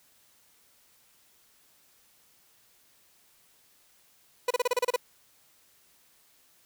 30% pulse tone bursts, 493.9 Hz, B4, in tune, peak -20 dBFS, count 9, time 4.48-4.962 s, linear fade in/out 5 ms, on 26 ms, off 31 ms, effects white hiss -63 dBFS RMS until 6.65 s

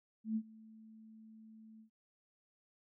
sine tone with ADSR envelope, 220 Hz, A3, in tune, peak -31 dBFS, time 0.24-1.9 s, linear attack 120 ms, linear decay 62 ms, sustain -23 dB, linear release 99 ms, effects none

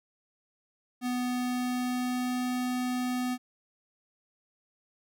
square tone with pitch glide, 248.1 to 250.1 Hz, B3 to B3, +8 to +22 cents, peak -29 dBFS, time 1.01-3.38 s, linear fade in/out 50 ms, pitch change +14 cents, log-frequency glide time 1.19-2.44 s, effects none

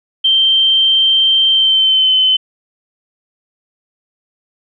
sine tone with pitch glide, 3136 to 3054 Hz, G7 to G7, 0 to -46 cents, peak -8 dBFS, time 0.24-2.37 s, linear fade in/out 10 ms, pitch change -46 cents, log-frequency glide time 1.5-2.13 s, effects none

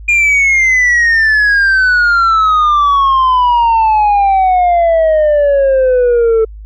sine exponential sweep, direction down, 2425 to 440 Hz, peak -4 dBFS, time 0.08-6.45 s, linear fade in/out 10 ms, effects tanh soft clip ceiling -6 dBFS + added 52 Hz sine -27 dBFS peak until 6.65 s

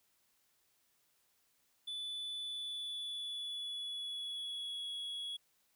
triangle tone with pitch glide, 3480 to 3350 Hz, A7 to G#7, -20 to +14 cents, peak -38 dBFS, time 1.87-5.37 s, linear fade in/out 10 ms, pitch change -66 cents, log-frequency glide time 2.4-4.89 s, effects white hiss -75 dBFS RMS until 5.75 s

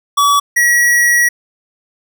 square tone pair in turn, 1141 / 1918.9 Hz, C#6 / A#6, +50 / +50 cents, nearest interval major sixth, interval 900 cents, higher second, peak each -9 dBFS, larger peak neither, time 0.17-0.4 / 0.56-1.29 s, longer second, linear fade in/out 10 ms, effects none

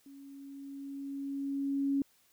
sine tone with level ramp, 277.2 Hz, C#4, in tune, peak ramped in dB -49 to -26 dBFS, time 0.06-2.02 s, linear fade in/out 2 ms, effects white hiss -68 dBFS RMS until 2.32 s

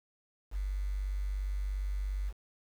sine tone with quantisation, 48.59 Hz, G1, 15 cents flat, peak -31 dBFS, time 0.51-2.33 s, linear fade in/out 50 ms, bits 9, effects none

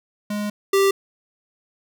square tone pair in turn, 207.7 / 392.1 Hz, G#3 / G4, 0 / 0 cents, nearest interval major seventh, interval 1100 cents, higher second, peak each -24 / -15 dBFS, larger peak second, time 0.3-0.5 / 0.73-0.91 s, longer first, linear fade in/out 5 ms, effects none

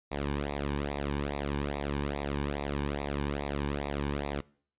sawtooth tone with flanger, 71.4 Hz, D2, 48 cents flat, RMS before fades -33 dBFS, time 0.11-4.41 s, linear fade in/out 10 ms, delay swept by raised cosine 0.65 to 1.55 ms, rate 2.4 Hz, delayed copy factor -0.85, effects noise-tail reverb RT60 0.5 s tail -23 dB re dry + resampled to 8000 Hz

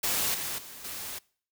white noise with level steps, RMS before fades -28 / -34 / -45 / -38 dBFS, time 0.03-1.19 s, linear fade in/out 10 ms, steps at 0.34 / 0.58 / 0.84 s, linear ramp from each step 5 ms, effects noise-tail reverb RT60 0.5 s tail -24 dB re dry

